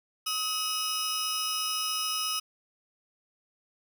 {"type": "tone cluster", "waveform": "sawtooth", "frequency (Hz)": [1269, 2930, 5130], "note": ["D#6", "F#7", "E8"], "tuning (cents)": [34, -18, -48], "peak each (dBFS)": -30, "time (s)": [0.26, 2.4], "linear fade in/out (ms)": 10, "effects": []}